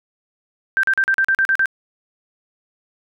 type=tone bursts; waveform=sine; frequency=1568 Hz; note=G6; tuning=in tune; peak=-13 dBFS; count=9; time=0.77-1.657 s; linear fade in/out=0 ms; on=63 ms; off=40 ms; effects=none